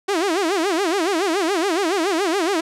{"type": "tone with vibrato", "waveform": "sawtooth", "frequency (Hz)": 360, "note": "F#4", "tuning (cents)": -47, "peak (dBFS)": -14, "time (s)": [0.08, 2.61], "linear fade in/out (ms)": 10, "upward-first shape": "sine", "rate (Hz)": 7.1, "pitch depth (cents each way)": 230, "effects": ["low-pass 9000 Hz 12 dB/octave"]}